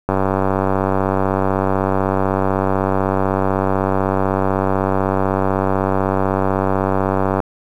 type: click train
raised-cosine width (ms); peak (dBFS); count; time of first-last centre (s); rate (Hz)
1; -3; 703; 0.09-7.402; 96
effects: 7-bit